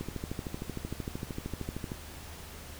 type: click train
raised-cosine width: 3 ms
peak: -22 dBFS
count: 26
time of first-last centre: 0.01-1.918 s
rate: 13.1 Hz
effects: added 77 Hz sine -48 dBFS peak until 2.79 s + pink hiss -47 dBFS RMS until 2.79 s